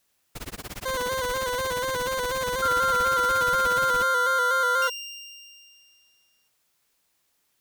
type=noise with tremolo; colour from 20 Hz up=pink; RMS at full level=-34 dBFS; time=0.35-4.04 s; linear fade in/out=10 ms; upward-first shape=sine; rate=17 Hz; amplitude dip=100%
type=tone with vibrato; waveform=20% pulse; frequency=510 Hz; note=C5; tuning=44 cents flat; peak=-21 dBFS; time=0.85-4.9 s; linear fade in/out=10 ms; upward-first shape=square; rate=4.1 Hz; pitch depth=49 cents each way
type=tone with pitch glide; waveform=sine; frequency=1384 to 1392.8 Hz; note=F6 to F6; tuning=-16 to -5 cents; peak=-21 dBFS; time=2.62-4.88 s; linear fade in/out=10 ms; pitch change=+11 cents; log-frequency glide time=3.19-3.39 s
type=tone with exponential decay; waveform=25% pulse; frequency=2794 Hz; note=F7; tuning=in tune; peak=-26 dBFS; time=4.82-6.48 s; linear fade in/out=2 ms; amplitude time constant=360 ms
effects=white hiss -71 dBFS RMS until 7.6 s